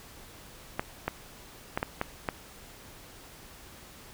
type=clicks; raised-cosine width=0.5 ms; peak=-13 dBFS; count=6; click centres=0.795 / 1.08 / 1.775 / 1.829 / 2.014 / 2.288 s; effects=pink hiss -50 dBFS RMS until 4.13 s